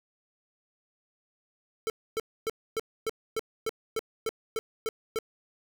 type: tone bursts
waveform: square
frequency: 444.2 Hz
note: A4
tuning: 16 cents sharp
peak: -28 dBFS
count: 12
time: 1.87-5.188 s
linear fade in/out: 0 ms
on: 29 ms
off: 270 ms
effects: none